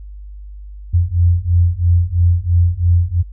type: beating tone pair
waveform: sine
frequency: 85.5 / 88.5 Hz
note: F2 / F2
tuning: -36 / +23 cents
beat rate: 3 Hz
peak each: -14 / -13 dBFS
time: 0.93-3.23 s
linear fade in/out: 20 ms
effects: added 50 Hz sine -30 dBFS peak until 3.32 s

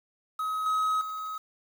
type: tone with level steps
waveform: triangle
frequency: 1272 Hz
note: D#6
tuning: 38 cents sharp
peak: -26 / -22 / -31 dBFS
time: 0.39-1.38 s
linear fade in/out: 5 ms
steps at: 0.66 / 1.01 s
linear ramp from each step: 2 ms
effects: 8-bit

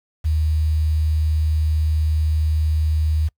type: tone with quantisation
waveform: sine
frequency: 77.7 Hz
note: D#2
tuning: 2 cents flat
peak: -16 dBFS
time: 0.24-3.29 s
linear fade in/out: 20 ms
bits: 7
effects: noise-tail reverb RT60 0.1 s tail -24 dB re dry

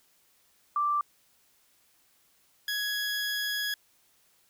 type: tone pair in turn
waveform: sine / 20% pulse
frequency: 1174.7 / 1670.4 Hz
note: D6 / G#6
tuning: 0 / +10 cents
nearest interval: tritone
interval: 610 cents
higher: second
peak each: -24 dBFS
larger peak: neither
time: 0.76-1.01 / 2.68-3.74 s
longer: second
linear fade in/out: 2 ms
effects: white hiss -66 dBFS RMS until 4.49 s

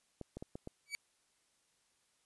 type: clicks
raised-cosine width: 2 ms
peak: -30 dBFS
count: 5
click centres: 0.213 / 0.37 / 0.425 / 0.555 / 0.674 s
type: tone with exponential growth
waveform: sawtooth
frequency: 2278 Hz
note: C#7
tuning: 47 cents sharp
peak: -30 dBFS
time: 0.86-0.95 s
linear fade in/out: 0 ms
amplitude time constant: 18 ms
effects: white hiss -75 dBFS RMS until 2.25 s + resampled to 24000 Hz

